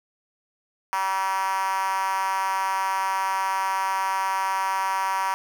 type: tone with high-pass filter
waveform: 5% pulse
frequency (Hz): 191.7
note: G3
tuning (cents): -38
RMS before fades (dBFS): -25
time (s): 0.93-5.34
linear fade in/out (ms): 0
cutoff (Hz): 950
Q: 5.9
effects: none